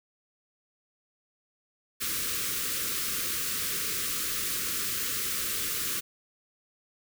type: band-stop noise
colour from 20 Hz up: white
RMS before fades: -31 dBFS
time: 2-6.01 s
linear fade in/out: 20 ms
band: 530 to 1100 Hz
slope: 96 dB/octave
effects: none